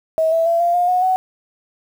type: tone with pitch steps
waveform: sine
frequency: 641 / 657.5 / 674.4 / 691.8 / 709.6 / 727.9 / 746.6 Hz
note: E5 / E5 / E5 / F5 / F5 / F#5 / F#5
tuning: -49 / -5 / +39 / -17 / +27 / -29 / +15 cents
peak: -13 dBFS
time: 0.18-1.16 s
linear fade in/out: 0 ms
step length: 140 ms
effects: 7-bit